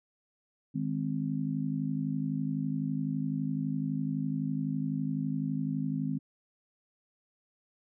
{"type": "harmonic tone", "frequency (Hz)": 51.91, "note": "G#1", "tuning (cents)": 0, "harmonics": [3, 4, 5], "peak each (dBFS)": [-33, -35, -33], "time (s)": [0.74, 6.19], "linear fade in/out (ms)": 20, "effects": []}